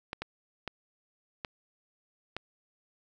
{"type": "clicks", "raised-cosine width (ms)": 0.3, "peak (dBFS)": -19, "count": 5, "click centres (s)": [0.131, 0.22, 0.677, 1.448, 2.366], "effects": []}